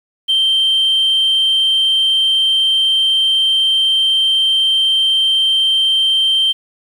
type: tone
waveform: sine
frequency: 3136 Hz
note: G7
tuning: in tune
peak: -9 dBFS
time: 0.28-6.53 s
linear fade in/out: 20 ms
effects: tanh soft clip ceiling -8 dBFS + 7-bit